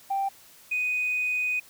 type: tone pair in turn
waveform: sine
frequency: 785 / 2492 Hz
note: G5 / D#7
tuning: +2 / +2 cents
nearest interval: octave + minor sixth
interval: 2000 cents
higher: second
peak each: -23 dBFS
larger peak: neither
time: 0.1-0.29 / 0.71-1.6 s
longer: second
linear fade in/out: 10 ms
effects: tanh soft clip ceiling -20 dBFS + white hiss -53 dBFS RMS until 1.69 s